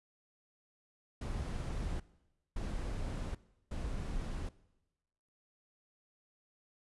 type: noise bursts at uneven times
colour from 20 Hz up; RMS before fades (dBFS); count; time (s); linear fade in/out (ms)
brown; -38; 3; 1.21-2 / 2.56-3.35 / 3.71-4.49; 5
effects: noise-tail reverb RT60 1.0 s tail -20 dB re dry + resampled to 24000 Hz